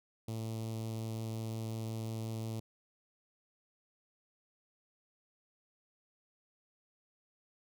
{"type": "tone with notch filter", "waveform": "sawtooth", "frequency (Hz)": 111.8, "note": "A2", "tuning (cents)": 28, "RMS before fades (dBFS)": -39, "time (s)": [0.28, 2.6], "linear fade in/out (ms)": 5, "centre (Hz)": 1600, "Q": 0.52, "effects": []}